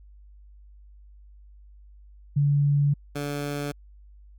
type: tone pair in turn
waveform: sine / 15% pulse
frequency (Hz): 143.5 / 144.41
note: D3 / D3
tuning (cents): -40 / -29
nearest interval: unison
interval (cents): 11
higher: second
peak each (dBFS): -18 / -22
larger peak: first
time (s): 2.36-2.94 / 3.15-3.72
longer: first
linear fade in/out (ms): 10
effects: added 50 Hz sine -47 dBFS peak until 4.38 s